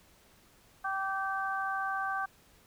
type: harmonic tone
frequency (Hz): 387.7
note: G4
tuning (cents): -19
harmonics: 2 / 3 / 4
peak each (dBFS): -35 / -35 / -35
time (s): 0.84-2.26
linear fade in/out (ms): 10
effects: pink hiss -62 dBFS RMS until 2.66 s